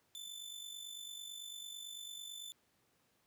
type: tone with amplitude modulation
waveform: sawtooth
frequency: 3520 Hz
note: A7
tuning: in tune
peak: -40 dBFS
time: 0.15-2.52 s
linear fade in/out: 0 ms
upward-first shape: sine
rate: 49 Hz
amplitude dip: 60%
effects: pink hiss -75 dBFS RMS until 3.26 s + high-pass 100 Hz 12 dB/octave